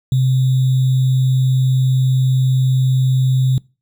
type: tone with sample-and-hold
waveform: sine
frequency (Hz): 130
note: C3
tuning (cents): -11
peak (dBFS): -11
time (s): 0.12-3.58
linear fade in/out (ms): 2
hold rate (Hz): 3675
effects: noise-tail reverb RT60 0.3 s tail -24 dB re dry